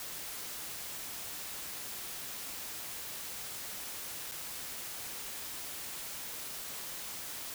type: noise with dropouts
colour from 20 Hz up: white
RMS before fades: -42 dBFS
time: 0-7.54 s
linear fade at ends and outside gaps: 1 ms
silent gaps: 4.314-4.319 s
effects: none